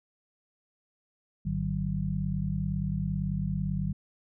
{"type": "harmonic tone with a mistuned harmonic", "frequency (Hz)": 50.3, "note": "G1", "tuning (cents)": 45, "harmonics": [1, 2, 3, 4], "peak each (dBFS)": [-35, -36, -31, -32], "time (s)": [1.45, 3.93], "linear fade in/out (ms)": 10, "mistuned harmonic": 4, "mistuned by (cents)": -110, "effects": []}